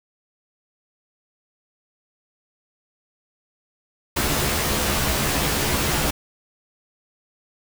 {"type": "noise with comb filter", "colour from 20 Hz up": "pink", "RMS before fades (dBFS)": -22, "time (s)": [4.16, 6.11], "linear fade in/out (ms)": 10, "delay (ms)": 14, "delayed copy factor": 0.7, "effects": []}